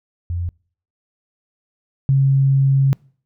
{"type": "tone pair in turn", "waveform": "sine", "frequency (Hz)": [86.9, 136.1], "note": ["F2", "C#3"], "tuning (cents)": [-8, -31], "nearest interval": "minor sixth", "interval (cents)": 777, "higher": "second", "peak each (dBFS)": [-20, -11], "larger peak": "second", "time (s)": [[0.3, 0.49], [2.09, 2.93]], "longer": "second", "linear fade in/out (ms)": 0, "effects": ["noise-tail reverb RT60 0.5 s tail -26 dB re dry"]}